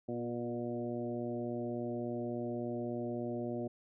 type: harmonic tone with a mistuned harmonic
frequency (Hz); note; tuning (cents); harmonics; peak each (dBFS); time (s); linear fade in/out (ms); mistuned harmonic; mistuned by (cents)
120; B2; -49; 1 / 2 / 3 / 4 / 5 / 6; -44 / -39 / -40 / -46 / -43 / -49; 0.08-3.68; 10; 3; -17
effects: none